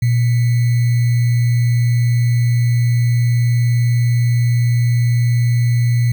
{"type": "tone with sample-and-hold", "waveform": "sine", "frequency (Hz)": 119.7, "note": "A#2", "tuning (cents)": 46, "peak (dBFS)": -11, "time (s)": [0.02, 6.12], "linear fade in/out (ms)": 5, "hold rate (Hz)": 2100, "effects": []}